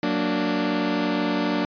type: chord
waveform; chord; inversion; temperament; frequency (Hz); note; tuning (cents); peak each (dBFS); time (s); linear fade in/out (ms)
sawtooth; Gb augmented; none; equal with one note detuned; 185 / 231.3 / 293.7; Gb3 / Bb3 / D4; 0 / -13 / 0; -24 / -23 / -20; 0.03-1.65; 2
effects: resampled to 11025 Hz